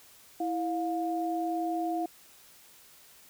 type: tone pair together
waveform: sine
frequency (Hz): 329 / 709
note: E4 / F5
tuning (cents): -3 / +26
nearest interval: octave + minor second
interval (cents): 1329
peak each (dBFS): -31 / -31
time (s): 0.4-2.06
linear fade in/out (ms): 5
effects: white hiss -56 dBFS RMS until 3.29 s